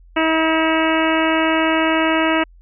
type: harmonic tone with a mistuned harmonic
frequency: 320.4 Hz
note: E4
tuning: 49 cents flat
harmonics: 1 / 2 / 3 / 4 / 5 / 6 / 7 / 8 / 9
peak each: -18 / -21 / -23 / -24 / -25 / -26 / -26 / -27 / -28 dBFS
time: 0.16-2.44 s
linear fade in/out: 10 ms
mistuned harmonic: 8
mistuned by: +36 cents
effects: added 43 Hz sine -43 dBFS peak until 2.61 s